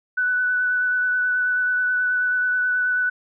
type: tone with vibrato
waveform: sine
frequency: 1490 Hz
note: F#6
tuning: 12 cents sharp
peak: -18 dBFS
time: 0.17-3.1 s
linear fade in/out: 10 ms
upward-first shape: triangle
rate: 9.3 Hz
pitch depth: 18 cents each way
effects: none